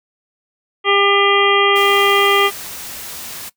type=harmonic tone; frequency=400.2 Hz; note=G4; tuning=36 cents sharp; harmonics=1 / 2 / 3 / 5 / 6 / 7 / 8; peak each=-16 / -21 / -16 / -18 / -22 / -22 / -18 dBFS; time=0.84-2.51 s; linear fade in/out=50 ms
type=noise; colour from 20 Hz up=white; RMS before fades=-30 dBFS; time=1.75-3.5 s; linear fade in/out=20 ms
effects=noise-tail reverb RT60 0.1 s tail -19 dB re dry